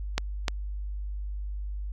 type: clicks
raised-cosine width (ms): 0.2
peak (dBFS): -8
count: 2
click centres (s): 0.18 / 0.482
effects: added 50 Hz sine -31 dBFS peak until 1.92 s